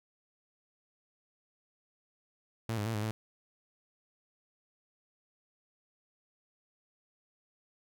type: tone with pitch steps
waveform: sawtooth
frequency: 113.6 / 103.9 / 113.6 / 105.6 / 109.7 Hz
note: A#2 / G#2 / A#2 / G#2 / A2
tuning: -44 / +1 / -44 / +29 / -5 cents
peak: -28 dBFS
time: 2.69-3.11 s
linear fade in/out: 0 ms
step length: 84 ms
effects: none